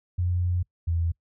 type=tone pair in turn; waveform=sine; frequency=88.9 / 83.91 Hz; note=F2 / E2; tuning=+31 / +31 cents; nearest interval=minor second; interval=100 cents; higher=first; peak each=-22 dBFS; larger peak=neither; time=0.18-0.63 / 0.87-1.12 s; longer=first; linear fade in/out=10 ms; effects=noise-tail reverb RT60 0.1 s tail -24 dB re dry